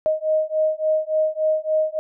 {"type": "beating tone pair", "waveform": "sine", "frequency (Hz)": [622.3, 625.8], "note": ["D#5", "D#5"], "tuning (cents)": [0, 10], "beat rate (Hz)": 3.5, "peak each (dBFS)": -21, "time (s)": [0.06, 1.99], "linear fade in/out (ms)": 0, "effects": []}